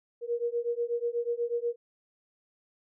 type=beating tone pair; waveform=sine; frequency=469.9 / 478.1 Hz; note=A#4 / A#4; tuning=+14 / +44 cents; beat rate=8.2 Hz; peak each=-31 dBFS; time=0.21-1.76 s; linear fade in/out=50 ms; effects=none